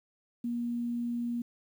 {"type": "tone with quantisation", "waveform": "sine", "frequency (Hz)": 238, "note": "A#3", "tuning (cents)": 36, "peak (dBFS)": -30, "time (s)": [0.44, 1.42], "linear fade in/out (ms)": 5, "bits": 10, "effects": []}